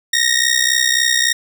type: ring-modulated tone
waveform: 15% pulse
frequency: 1864.7 Hz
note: A#6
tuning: in tune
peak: -4 dBFS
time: 0.13-1.33 s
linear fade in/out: 5 ms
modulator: 31.8 Hz
effects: none